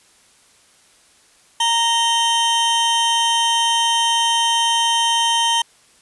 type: tone pair together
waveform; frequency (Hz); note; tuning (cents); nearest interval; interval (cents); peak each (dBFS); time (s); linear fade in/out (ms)
40% pulse; 928 / 3111; A#5 / G7; -8 / -14; octave + major sixth; 2094; -17; 1.6-5.62; 5
effects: white hiss -53 dBFS RMS until 6.01 s + resampled to 24000 Hz